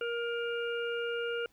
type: harmonic tone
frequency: 470.6 Hz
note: A#4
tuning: 16 cents sharp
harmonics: 1 / 3 / 5 / 6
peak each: -33 / -37 / -48 / -42 dBFS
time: 0.01-1.46 s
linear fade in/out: 2 ms
effects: pink hiss -68 dBFS RMS until 1.52 s